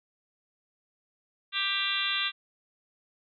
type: harmonic tone with a mistuned harmonic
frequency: 394.1 Hz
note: G4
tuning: 9 cents sharp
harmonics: 3 / 4 / 5 / 6 / 7 / 8 / 9 / 10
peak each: -37 / -36 / -37 / -37 / -33 / -35 / -32 / -35 dBFS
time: 1.52-2.32 s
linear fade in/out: 50 ms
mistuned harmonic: 8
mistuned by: +44 cents
effects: none